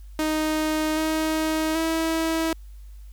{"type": "tone with pitch steps", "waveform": "sawtooth", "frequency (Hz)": [310.8, 315.2, 324.6], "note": ["D#4", "D#4", "E4"], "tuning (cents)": [-2, 23, -27], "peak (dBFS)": -18, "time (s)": [0.19, 2.53], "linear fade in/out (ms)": 2, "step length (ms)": 780, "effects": ["added 50 Hz sine -39 dBFS peak until 3.12 s", "white hiss -62 dBFS RMS until 3.12 s"]}